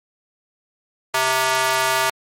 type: tone with high-pass filter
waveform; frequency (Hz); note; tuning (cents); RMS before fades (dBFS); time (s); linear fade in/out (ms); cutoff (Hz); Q
square; 130.81; C3; 0; -19; 1.14-2.1; 5; 920; 1.2
effects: MP3 64 kbps